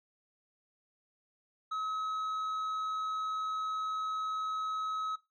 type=tone with tanh clipping; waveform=sine; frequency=1281 Hz; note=E6; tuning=50 cents flat; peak=-34 dBFS; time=1.71-5.16 s; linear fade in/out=10 ms; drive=6 dB; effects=noise-tail reverb RT60 0.2 s tail -18 dB re dry